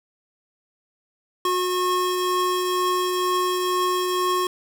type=tone pair together; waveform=square; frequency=363.3 / 1087.8 Hz; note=F#4 / C#6; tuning=-32 / -33 cents; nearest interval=octave + perfect fifth; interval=1899 cents; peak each=-24 dBFS; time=1.45-4.47 s; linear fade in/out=2 ms; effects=none